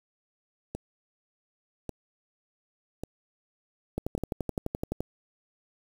two click trains, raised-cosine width 2 ms, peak -21 / -16 dBFS, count 4 / 13, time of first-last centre 0.75-4.179 / 3.98-5.006 s, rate 0.875 / 11.7 Hz, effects 7-bit

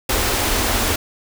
pink band-stop noise, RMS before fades -19 dBFS, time 0.09-0.96 s, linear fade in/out 5 ms, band 110 to 210 Hz, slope 96 dB/octave, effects none

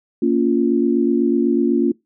sine chord, Bb minor, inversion none, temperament equal with one note detuned, 233.1 / 281.2 / 349.2 Hz, Bb3 / Db4 / F4, 0 / +25 / 0 cents, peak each -18 dBFS, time 0.22-1.92 s, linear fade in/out 5 ms, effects noise-tail reverb RT60 0.2 s tail -24 dB re dry

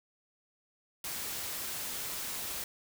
white noise, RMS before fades -38 dBFS, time 1.04-2.64 s, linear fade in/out 2 ms, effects none

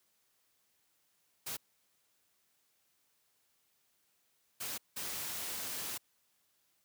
white noise bursts at uneven times, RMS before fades -40 dBFS, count 3, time 1.46-1.57 / 4.6-4.78 / 4.96-5.98 s, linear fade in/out 10 ms, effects white hiss -75 dBFS RMS until 6.84 s + high-pass 60 Hz 12 dB/octave

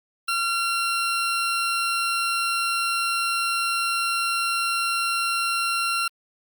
20% pulse tone, 1370 Hz, F6, 34 cents flat, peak -17 dBFS, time 0.28-6.08 s, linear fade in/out 5 ms, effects Opus 48 kbps

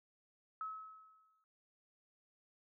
sine tone with exponential decay, 1289 Hz, E6, 39 cents flat, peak -38 dBFS, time 0.61-1.44 s, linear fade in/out 1 ms, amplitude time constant 180 ms, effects none

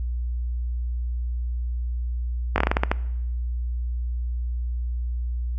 slowing click train, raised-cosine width 0.5 ms, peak -4 dBFS, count 9, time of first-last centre 2.56-2.915 s, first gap 20 ms, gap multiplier 1.22, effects noise-tail reverb RT60 0.9 s tail -20 dB re dry + added 60 Hz sine -24 dBFS peak until 5.58 s

